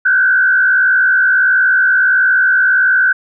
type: tone with frequency modulation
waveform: sine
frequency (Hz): 1522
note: F#6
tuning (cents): +48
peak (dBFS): -8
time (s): 0.05-3.13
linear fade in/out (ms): 10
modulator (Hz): 61.5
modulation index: 0.97
effects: none